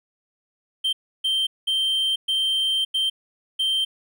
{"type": "tone bursts at uneven times", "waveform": "triangle", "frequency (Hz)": 3136, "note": "G7", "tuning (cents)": 0, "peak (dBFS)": -18, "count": 6, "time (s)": [[0.84, 0.93], [1.24, 1.47], [1.67, 2.16], [2.28, 2.85], [2.94, 3.1], [3.59, 3.85]], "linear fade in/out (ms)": 10, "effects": []}